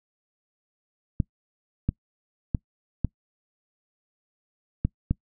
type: clicks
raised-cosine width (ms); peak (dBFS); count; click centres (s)
5; -10; 6; 1.202 / 1.89 / 2.548 / 3.047 / 4.85 / 5.11
effects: noise-tail reverb RT60 0.1 s tail -25 dB re dry